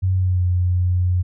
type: tone with pitch glide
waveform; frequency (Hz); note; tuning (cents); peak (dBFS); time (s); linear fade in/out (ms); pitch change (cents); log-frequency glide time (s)
sine; 93.5 to 89.9; F#2 to F#2; +19 to -49; -15; 0.02-1.23; 20; -68; 0.14-0.44
effects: none